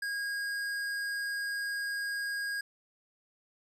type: tone with hard clipping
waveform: triangle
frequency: 1633 Hz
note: G#6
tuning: 30 cents flat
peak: -34 dBFS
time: 0.02-2.61 s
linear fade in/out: 5 ms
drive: 17 dB
effects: none